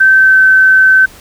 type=tone with pitch glide; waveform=sine; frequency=1547 to 1534.5 Hz; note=G6 to G6; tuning=-23 to -37 cents; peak=-3 dBFS; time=0-1.06 s; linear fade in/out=10 ms; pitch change=-14 cents; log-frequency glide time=0.16-0.41 s; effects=pink hiss -37 dBFS RMS until 1.2 s